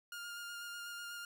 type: tone with vibrato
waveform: sawtooth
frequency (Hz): 1411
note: F6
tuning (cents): +17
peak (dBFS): -40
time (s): 0.12-1.25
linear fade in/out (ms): 2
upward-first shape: square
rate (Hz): 8.1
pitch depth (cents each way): 12
effects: none